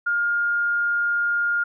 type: tone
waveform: sine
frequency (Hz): 1414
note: F6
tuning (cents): +21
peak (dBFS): -19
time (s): 0.06-1.64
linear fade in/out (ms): 10
effects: none